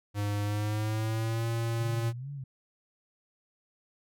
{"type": "tone with pitch glide", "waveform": "square", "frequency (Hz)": [102.8, 115.39], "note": ["G#2", "A#2"], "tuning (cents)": [-17, -17], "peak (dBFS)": -29, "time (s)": [0.14, 2.13], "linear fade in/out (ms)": 50, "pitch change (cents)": 200, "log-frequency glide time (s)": [0.43, 1.47]}
{"type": "tone with vibrato", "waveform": "sine", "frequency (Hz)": 129.4, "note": "C3", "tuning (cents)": -19, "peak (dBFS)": -36, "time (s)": [1.8, 2.44], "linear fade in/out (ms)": 5, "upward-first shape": "sine", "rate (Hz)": 2.4, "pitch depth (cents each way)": 170}
{"effects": []}